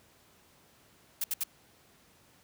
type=noise bursts; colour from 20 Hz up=blue; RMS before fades=-31 dBFS; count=3; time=1.21-1.437 s; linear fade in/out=5 ms; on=31 ms; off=67 ms; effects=pink hiss -62 dBFS RMS until 2.43 s + high-pass 80 Hz 12 dB/octave